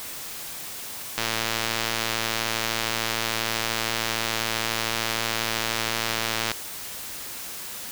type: click train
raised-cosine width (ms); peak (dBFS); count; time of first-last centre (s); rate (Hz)
0.2; -7; 604; 1.18-6.516; 113
effects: white hiss -36 dBFS RMS until 7.91 s